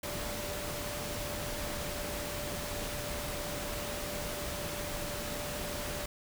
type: tone in noise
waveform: sine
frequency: 587.3 Hz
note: D5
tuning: in tune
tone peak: -42 dBFS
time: 0.03-6.06 s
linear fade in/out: 5 ms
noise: pink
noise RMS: -38 dBFS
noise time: 0.03-6.06 s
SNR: -7 dB
effects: none